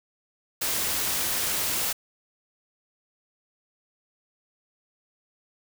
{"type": "noise", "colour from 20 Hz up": "white", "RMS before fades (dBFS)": -27, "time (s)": [0.61, 1.93], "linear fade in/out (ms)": 10, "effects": []}